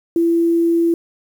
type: tone with quantisation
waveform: sine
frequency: 336.2 Hz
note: E4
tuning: 34 cents sharp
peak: -12 dBFS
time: 0.16-0.94 s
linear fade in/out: 2 ms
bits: 7
effects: none